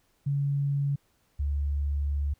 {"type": "tone pair in turn", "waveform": "sine", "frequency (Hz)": [141.1, 71.58], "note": ["C#3", "D2"], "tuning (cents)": [31, -44], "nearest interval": "octave", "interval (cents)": 1175, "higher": "first", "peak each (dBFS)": [-24, -25], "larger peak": "first", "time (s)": [[0.26, 0.96], [1.39, 2.34]], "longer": "second", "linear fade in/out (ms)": 10, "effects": ["pink hiss -69 dBFS RMS until 2.39 s"]}